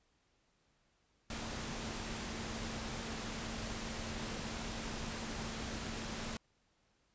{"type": "tone in noise", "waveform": "sine", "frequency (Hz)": 225.1, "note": "A3", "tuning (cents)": 40, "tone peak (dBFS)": -47, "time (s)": [1.3, 6.37], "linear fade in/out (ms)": 2, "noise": "pink", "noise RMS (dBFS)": -42, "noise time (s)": [1.3, 6.37], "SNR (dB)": -8, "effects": ["pink hiss -75 dBFS RMS until 7.14 s", "resampled to 16000 Hz"]}